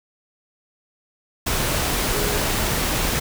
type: tone in noise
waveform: sine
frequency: 415.3 Hz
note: G#4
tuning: in tune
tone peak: -26 dBFS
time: 2.14-2.38 s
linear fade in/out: 10 ms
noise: pink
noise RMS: -22 dBFS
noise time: 1.46-3.2 s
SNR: -7 dB
effects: none